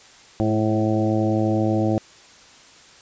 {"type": "harmonic tone with a mistuned harmonic", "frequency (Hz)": 108.4, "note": "A2", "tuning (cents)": -25, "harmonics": [1, 2, 3, 4, 5, 6, 7], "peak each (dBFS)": [-23, -24, -22, -33, -27, -30, -30], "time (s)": [0.4, 1.98], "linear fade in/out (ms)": 0, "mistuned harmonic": 3, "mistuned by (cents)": 21, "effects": ["white hiss -48 dBFS RMS until 3.01 s", "resampled to 16000 Hz"]}